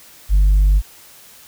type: tone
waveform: sine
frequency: 49.28 Hz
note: G1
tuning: 10 cents sharp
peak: -7 dBFS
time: 0.29-0.82 s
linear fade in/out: 50 ms
effects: tanh soft clip ceiling -8 dBFS + white hiss -44 dBFS RMS until 1.47 s